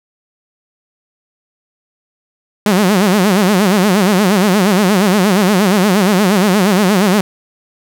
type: tone with vibrato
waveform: sawtooth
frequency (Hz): 195.8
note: G3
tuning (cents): -2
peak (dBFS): -5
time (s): 2.66-7.21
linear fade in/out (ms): 2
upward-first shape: sine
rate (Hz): 8.5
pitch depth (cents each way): 170
effects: none